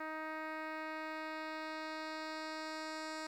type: tone with low-pass filter sweep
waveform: 10% pulse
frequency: 313.5 Hz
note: D#4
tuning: 13 cents sharp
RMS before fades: -43 dBFS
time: 0-3.27 s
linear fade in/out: 5 ms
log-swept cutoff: 1900 to 6700 Hz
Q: 1.3
effects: 11-bit